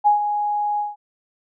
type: tone with ADSR envelope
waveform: sine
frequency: 830.6 Hz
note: G#5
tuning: in tune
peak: -10 dBFS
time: 0.04-0.96 s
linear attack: 29 ms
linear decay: 120 ms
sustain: -9 dB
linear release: 170 ms
effects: none